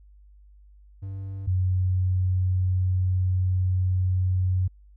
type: tone pair in turn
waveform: triangle / sine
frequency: 97.1 / 92.28 Hz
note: G2 / F#2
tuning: -16 / -4 cents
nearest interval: minor second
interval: 88 cents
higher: first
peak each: -29 / -20 dBFS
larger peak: second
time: 1.02-1.47 / 1.47-4.68 s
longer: second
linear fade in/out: 10 ms
effects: added 50 Hz sine -49 dBFS peak until 4.96 s